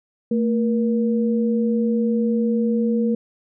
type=tone pair together; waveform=sine; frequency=224.5 / 476 Hz; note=A3 / A#4; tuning=+35 / +36 cents; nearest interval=octave + minor second; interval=1301 cents; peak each=-18 / -23 dBFS; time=0.31-3.15 s; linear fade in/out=5 ms; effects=none